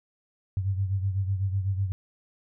sine beating tone pair, 95.7 / 103.7 Hz, G2 / G#2, -41 / -2 cents, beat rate 8 Hz, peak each -25 / -32 dBFS, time 0.57-1.92 s, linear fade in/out 0 ms, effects none

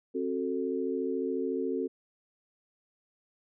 sine chord, F# diminished, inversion second, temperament just, 266.4 / 370 / 444 Hz, C4 / F#4 / A4, +31 / 0 / +16 cents, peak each -33 dBFS, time 0.14-1.88 s, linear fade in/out 20 ms, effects none

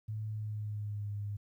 sine tone with pitch glide, 108 to 102.59 Hz, A2 to G#2, -32 to -21 cents, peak -35 dBFS, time 0.08-1.37 s, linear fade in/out 10 ms, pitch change -89 cents, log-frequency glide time 0.27-1.12 s, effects 12-bit

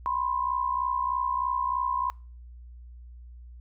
sine tone pair together, 991.8 / 1055 Hz, B5 / C6, +7 / +14 cents, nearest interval minor second, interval 107 cents, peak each -28 / -28 dBFS, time 0.06-2.1 s, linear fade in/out 0 ms, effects noise-tail reverb RT60 0.4 s tail -26 dB re dry + added 60 Hz sine -43 dBFS peak until 3.6 s

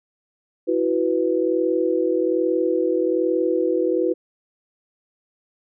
sine chord, E suspended second, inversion none, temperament just, 329.6 / 370.8 / 494.4 Hz, E4 / F#4 / B4, 0 / +4 / +2 cents, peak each -22 dBFS, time 0.67-4.14 s, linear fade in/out 20 ms, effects none

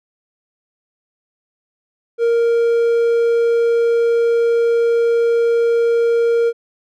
triangle tone, 466.2 Hz, A#4, in tune, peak -10 dBFS, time 2.18-6.53 s, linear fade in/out 50 ms, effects none

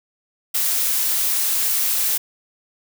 blue noise, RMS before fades -20 dBFS, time 0.54-2.18 s, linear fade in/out 10 ms, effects none

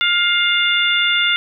harmonic tone, 704 Hz, F5, 14 cents sharp, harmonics 2 / 3 / 4 / 5, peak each -19 / -19 / -19 / -19 dBFS, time 0.01-1.36 s, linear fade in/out 0 ms, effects none

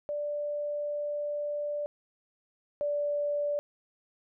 sine tone pair in turn, 587.3 / 582.9 Hz, D5 / D5, 0 / -13 cents, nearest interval unison, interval 13 cents, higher first, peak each -30 / -27 dBFS, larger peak second, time 0.09-1.86 / 2.81-3.59 s, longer first, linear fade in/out 0 ms, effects none

